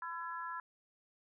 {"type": "harmonic tone", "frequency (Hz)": 336.2, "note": "E4", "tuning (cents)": 34, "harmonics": [3, 4, 5], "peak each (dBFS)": [-42, -44, -46], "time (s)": [0.02, 0.6], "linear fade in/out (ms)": 2, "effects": []}